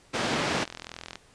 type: band-pass noise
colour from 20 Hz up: pink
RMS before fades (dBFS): -28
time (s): 0.13-0.65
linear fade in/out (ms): 20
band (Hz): 170 to 4700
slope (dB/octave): 12
type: click train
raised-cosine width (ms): 0.2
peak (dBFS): -20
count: 28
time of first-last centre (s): 0.51-1.156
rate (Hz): 41.8
effects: pink hiss -58 dBFS RMS until 1.34 s + resampled to 22050 Hz